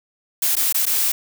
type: noise with dropouts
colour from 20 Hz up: blue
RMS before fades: -19 dBFS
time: 0.42-1.12 s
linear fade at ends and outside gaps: 5 ms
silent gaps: 0.555-0.566 / 0.726-0.744 / 0.855-0.865 s
effects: none